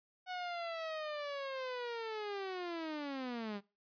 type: linear sweep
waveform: sawtooth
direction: down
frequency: 740 to 196 Hz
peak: -35 dBFS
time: 0.26-3.61 s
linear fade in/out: 50 ms
effects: noise-tail reverb RT60 0.3 s tail -22 dB re dry + resampled to 11025 Hz